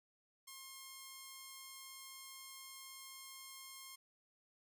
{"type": "tone", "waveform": "5% pulse", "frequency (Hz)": 1069, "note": "C6", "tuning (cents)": 37, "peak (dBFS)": -39, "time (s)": [0.47, 3.96], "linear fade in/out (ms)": 10, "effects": []}